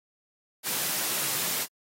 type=high-pass noise; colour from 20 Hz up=white; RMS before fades=-29 dBFS; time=0.63-1.67 s; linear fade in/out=50 ms; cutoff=110 Hz; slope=48 dB/octave; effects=AAC 48 kbps